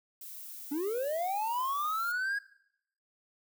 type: noise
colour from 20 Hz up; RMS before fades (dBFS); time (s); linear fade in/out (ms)
violet; -45; 0.21-2.12; 5
type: linear sweep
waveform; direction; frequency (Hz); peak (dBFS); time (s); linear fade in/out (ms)
triangle; up; 274.3 to 1661.2; -28; 0.71-2.39; 10
effects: noise-tail reverb RT60 0.7 s tail -18 dB re dry